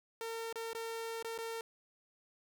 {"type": "tone with dropouts", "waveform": "sawtooth", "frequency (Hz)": 455.3, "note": "A#4", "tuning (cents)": -41, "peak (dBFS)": -35, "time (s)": [0.21, 1.61], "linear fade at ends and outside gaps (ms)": 1, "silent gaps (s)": [[0.527, 0.557], [0.732, 0.749], [1.226, 1.246], [1.378, 1.386]], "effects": []}